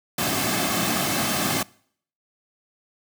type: noise with comb filter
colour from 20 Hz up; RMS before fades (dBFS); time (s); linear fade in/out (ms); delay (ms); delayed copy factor
pink; -23; 0.18-1.63; 5; 2.1; -0.55
effects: noise-tail reverb RT60 0.6 s tail -24 dB re dry + high-pass 150 Hz 12 dB/octave